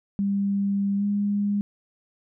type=tone with pitch glide; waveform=sine; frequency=199.2 to 203.6 Hz; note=G3 to G#3; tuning=+28 to -34 cents; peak=-21 dBFS; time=0.19-1.61 s; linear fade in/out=0 ms; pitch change=+38 cents; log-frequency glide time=0.97-1.04 s; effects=none